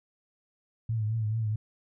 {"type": "tone with vibrato", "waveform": "sine", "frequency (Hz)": 110, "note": "A2", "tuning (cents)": 0, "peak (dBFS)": -26, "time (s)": [0.89, 1.56], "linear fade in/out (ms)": 5, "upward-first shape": "triangle", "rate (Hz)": 4.6, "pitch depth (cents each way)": 76, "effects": []}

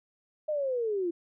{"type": "linear sweep", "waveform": "sine", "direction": "down", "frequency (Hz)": [622.3, 331.2], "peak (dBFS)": -27, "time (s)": [0.48, 1.11], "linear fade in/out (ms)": 10, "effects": []}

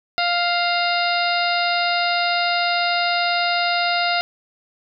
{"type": "harmonic tone with a mistuned harmonic", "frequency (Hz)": 698.5, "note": "F5", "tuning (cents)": 0, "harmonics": [1, 2, 3, 4, 5, 6, 7], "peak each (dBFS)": [-21, -24, -26, -27, -28, -29, -29], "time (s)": [0.18, 4.21], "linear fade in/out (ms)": 0, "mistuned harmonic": 5, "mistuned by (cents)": 98, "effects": []}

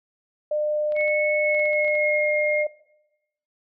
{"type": "tone", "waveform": "sine", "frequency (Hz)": 602, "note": "D5", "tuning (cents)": 43, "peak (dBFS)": -21, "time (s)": [0.51, 2.67], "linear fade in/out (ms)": 5}
{"type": "clicks", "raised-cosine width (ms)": 0.3, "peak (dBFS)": -28, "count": 11, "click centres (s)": [0.922, 0.965, 1.01, 1.08, 1.547, 1.595, 1.656, 1.732, 1.847, 1.88, 1.953]}
{"type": "tone with pitch glide", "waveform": "sine", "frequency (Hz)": [2200, 2135], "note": ["C#7", "C7"], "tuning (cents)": [-14, 34], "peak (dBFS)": -22, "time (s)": [0.95, 2.66], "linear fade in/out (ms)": 50, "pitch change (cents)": -52, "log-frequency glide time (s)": [1.4, 2.31]}
{"effects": ["noise-tail reverb RT60 0.9 s tail -18 dB re dry"]}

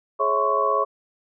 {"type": "tone cluster", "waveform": "sine", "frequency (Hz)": [422.2, 548, 653, 1037, 1113], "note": ["G#4", "C#5", "E5", "C6", "C#6"], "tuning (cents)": [29, -20, -17, -16, 7], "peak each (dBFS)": [-27, -25, -28, -27, -21], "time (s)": [0.19, 0.85], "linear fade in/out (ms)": 20, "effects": []}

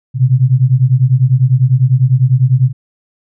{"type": "beating tone pair", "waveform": "sine", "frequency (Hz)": [123.47, 133.47], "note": ["B2", "C3"], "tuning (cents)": [0, 35], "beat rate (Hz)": 10, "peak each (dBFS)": -10, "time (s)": [0.14, 2.73], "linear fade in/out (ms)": 50, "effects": []}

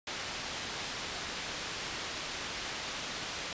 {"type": "low-pass noise", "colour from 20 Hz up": "white", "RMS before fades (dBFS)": -39, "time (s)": [0.07, 3.53], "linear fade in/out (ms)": 2, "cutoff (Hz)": 4700, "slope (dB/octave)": 12, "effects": ["resampled to 16000 Hz"]}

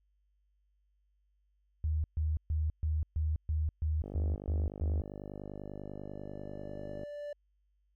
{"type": "tone bursts", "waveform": "sine", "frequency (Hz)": 77.5, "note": "D#2", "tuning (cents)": -6, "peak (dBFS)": -28, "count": 10, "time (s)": [1.84, 5.01], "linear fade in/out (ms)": 0, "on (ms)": 200, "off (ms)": 130}
{"type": "click train", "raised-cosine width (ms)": 2, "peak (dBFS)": -29, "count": 151, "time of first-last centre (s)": [4.04, 7.034], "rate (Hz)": 50.1}
{"type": "tone with exponential growth", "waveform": "triangle", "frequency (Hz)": 585, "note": "D5", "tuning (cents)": -7, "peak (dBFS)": -35, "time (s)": [4.89, 7.33], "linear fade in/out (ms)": 5, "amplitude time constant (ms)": 530}
{"effects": ["added 50 Hz sine -70 dBFS peak until 7.95 s"]}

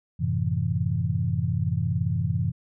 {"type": "chord", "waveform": "sine", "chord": "F# half-diminished seventh", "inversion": "none", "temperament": "equal", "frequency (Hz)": [92.5, 110, 130.81, 164.81], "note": ["F#2", "A2", "C3", "E3"], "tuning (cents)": [0, 0, 0, 0], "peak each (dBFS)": -28, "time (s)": [0.19, 2.52], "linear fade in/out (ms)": 20, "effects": []}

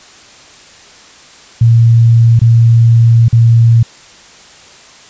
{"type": "tone with dropouts", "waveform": "sine", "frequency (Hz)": 115.8, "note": "A#2", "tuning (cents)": -11, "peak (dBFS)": -3, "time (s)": [1.61, 3.83], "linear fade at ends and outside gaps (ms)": 5, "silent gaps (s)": [[2.393, 2.415], [3.284, 3.327]], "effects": ["white hiss -38 dBFS RMS until 5.09 s", "resampled to 16000 Hz"]}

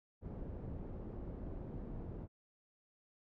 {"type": "low-pass noise", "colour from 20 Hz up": "pink", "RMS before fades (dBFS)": -45, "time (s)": [0.21, 2.28], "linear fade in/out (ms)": 50, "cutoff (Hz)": 420, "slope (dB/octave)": 12, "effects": []}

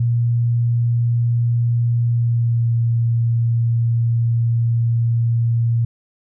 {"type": "tone with pitch glide", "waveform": "sine", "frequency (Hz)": [118.4, 116.57], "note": ["A#2", "A#2"], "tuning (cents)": [27, 0], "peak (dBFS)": -14, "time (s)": [0, 5.85], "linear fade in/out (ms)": 5, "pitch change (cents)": -27, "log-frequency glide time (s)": [2.08, 2.74], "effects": []}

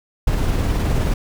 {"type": "noise with tremolo", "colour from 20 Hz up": "brown", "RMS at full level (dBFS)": -17, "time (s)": [0.27, 1.14], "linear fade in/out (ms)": 5, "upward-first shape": "sine", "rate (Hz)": 19, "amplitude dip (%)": 25, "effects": []}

